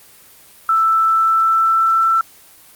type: tone with pitch glide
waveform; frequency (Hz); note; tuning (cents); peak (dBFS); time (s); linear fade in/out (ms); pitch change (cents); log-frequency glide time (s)
sine; 1323 to 1335.3; E6 to E6; +6 to +22; -11; 0.69-2.21; 2; +16; 1.06-2.05
effects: white hiss -45 dBFS RMS until 2.75 s + Opus 24 kbps